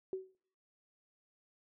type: tone with exponential decay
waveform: sine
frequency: 378 Hz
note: F#4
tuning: 37 cents sharp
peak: -32 dBFS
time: 0.13-0.35 s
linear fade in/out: 1 ms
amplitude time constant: 47 ms
effects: noise-tail reverb RT60 0.6 s tail -24 dB re dry